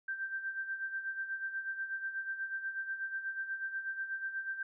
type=tone with tremolo; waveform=sine; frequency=1568 Hz; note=G6; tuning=in tune; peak=-33 dBFS; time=0.08-4.63 s; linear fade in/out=5 ms; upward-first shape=sine; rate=8.2 Hz; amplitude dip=65%; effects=none